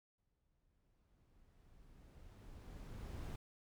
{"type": "noise with exponential growth", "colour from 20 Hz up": "brown", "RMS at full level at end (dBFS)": -44, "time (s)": [0.18, 3.36], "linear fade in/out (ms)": 5, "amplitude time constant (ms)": 690, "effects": []}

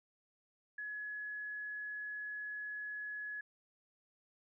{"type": "tone", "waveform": "sine", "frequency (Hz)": 1692, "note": "G#6", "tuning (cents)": 32, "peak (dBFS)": -40, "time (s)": [0.78, 3.41], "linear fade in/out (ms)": 5, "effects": []}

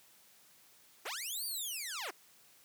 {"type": "linear two-way sweep", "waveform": "10% pulse", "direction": "up then down", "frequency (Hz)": [293.7, 4735, 293.7], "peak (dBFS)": -30, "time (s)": [1.05, 2.11], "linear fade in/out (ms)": 10, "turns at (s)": 1.45, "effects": ["white hiss -63 dBFS RMS until 2.64 s", "high-pass 100 Hz 12 dB/octave"]}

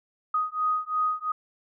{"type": "beating tone pair", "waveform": "sine", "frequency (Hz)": [1247, 1249.9], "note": ["D#6", "D#6"], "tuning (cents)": [3, 7], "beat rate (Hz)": 2.9, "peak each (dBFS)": -27, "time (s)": [0.34, 1.32], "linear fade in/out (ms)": 5, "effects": []}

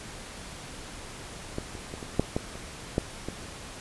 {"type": "clicks", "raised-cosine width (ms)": 2, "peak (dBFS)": [-17, -26, -22, -23, -8, -13, -27, -10, -19], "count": 9, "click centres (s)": [1.584, 1.752, 1.939, 2.028, 2.196, 2.365, 2.555, 2.981, 3.286], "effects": ["pink hiss -42 dBFS RMS until 3.8 s", "resampled to 24000 Hz"]}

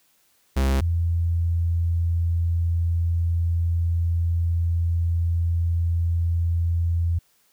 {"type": "tone pair in turn", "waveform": ["45% pulse", "sine"], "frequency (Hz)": [67, 84.59], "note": ["C2", "E2"], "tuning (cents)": [42, 45], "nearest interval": "major third", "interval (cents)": 403, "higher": "second", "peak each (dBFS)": [-18, -19], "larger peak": "first", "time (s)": [[0.56, 0.81], [0.81, 7.19]], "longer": "second", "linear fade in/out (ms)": 10, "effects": ["white hiss -63 dBFS RMS until 7.52 s"]}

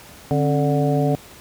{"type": "harmonic tone with a mistuned harmonic", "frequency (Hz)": 146.83, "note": "D3", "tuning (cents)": 0, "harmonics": [1, 2, 3, 4, 5], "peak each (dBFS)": [-19, -22, -24, -25, -26], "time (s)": [0.31, 1.15], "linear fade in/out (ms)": 0, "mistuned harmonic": 2, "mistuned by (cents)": -140, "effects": ["pink hiss -43 dBFS RMS until 1.4 s", "high-pass 60 Hz 12 dB/octave"]}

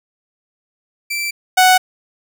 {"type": "tone pair in turn", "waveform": "sawtooth", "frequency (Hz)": [2337, 741.7], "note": ["D7", "F#5"], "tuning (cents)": [-9, 4], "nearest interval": "octave + minor sixth", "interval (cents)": 1987, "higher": "first", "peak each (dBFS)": [-16, -4], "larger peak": "second", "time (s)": [[1.1, 1.31], [1.57, 1.78]], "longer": "neither", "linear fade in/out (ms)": 10, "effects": []}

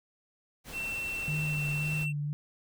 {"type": "noise", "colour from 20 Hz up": "pink", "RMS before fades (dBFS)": -44, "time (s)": [0.64, 2.07], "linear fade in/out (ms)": 50}
{"type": "tone", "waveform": "triangle", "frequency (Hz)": 2696, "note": "E7", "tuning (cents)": 38, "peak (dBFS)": -31, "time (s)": [0.72, 2.13], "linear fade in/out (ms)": 50}
{"type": "tone with vibrato", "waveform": "sine", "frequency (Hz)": 149.2, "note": "D3", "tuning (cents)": 28, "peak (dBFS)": -30, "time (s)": [1.28, 2.33], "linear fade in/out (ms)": 0, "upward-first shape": "sine", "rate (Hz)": 1.9, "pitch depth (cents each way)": 36}
{"effects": []}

